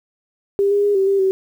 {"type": "tone with pitch steps", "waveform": "sine", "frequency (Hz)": [398.7, 406.3, 409, 386.3, 394.2, 382], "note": ["G4", "G#4", "G#4", "G4", "G4", "G4"], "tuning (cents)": [29, -38, -26, -25, 10, -45], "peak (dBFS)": -13, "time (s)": [0.59, 1.31], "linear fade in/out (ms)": 0, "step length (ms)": 120, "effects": ["8-bit"]}